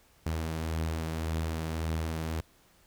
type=beating tone pair; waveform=sawtooth; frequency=78.8 / 80.6 Hz; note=D#2 / E2; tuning=+23 / -38 cents; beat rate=1.8 Hz; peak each=-36 / -27 dBFS; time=0.26-2.41 s; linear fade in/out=5 ms; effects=pink hiss -63 dBFS RMS until 2.86 s